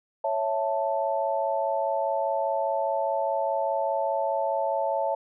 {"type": "chord", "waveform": "sine", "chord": "A major", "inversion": "first", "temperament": "equal", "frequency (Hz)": [554.4, 659.3, 880], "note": ["C#5", "E5", "A5"], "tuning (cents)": [0, 0, 0], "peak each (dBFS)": -28, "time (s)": [0.24, 5.15], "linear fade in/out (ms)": 5, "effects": []}